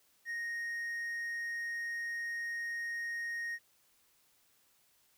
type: tone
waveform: triangle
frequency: 1864.7 Hz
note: A#6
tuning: in tune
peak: -34 dBFS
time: 0.25-3.59 s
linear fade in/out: 50 ms
effects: white hiss -70 dBFS RMS until 5.17 s